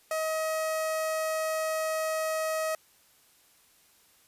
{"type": "tone with notch filter", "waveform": "sawtooth", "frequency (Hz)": 634, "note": "D#5", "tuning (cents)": 32, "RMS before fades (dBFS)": -30, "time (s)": [0.11, 2.75], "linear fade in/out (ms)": 2, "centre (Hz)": 3500, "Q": 1.7, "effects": ["white hiss -62 dBFS RMS until 4.27 s", "resampled to 32000 Hz"]}